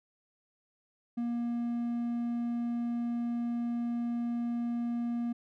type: tone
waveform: triangle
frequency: 237 Hz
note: A#3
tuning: 29 cents sharp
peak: -28 dBFS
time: 1.17-5.33 s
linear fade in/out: 10 ms
effects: none